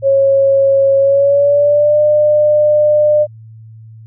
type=tone with pitch glide; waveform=sine; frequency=547 to 600 Hz; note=C#5 to D5; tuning=-23 to +37 cents; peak=-7 dBFS; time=0.02-3.27 s; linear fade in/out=50 ms; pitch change=+160 cents; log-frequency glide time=0.98-2 s; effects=added 111 Hz sine -33 dBFS peak until 4.06 s